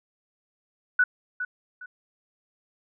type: tone with echo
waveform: sine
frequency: 1480 Hz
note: F#6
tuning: in tune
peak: -16 dBFS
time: 0.99-1.04 s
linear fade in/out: 5 ms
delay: 410 ms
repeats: 2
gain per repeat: -11 dB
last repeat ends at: 1.86 s
effects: none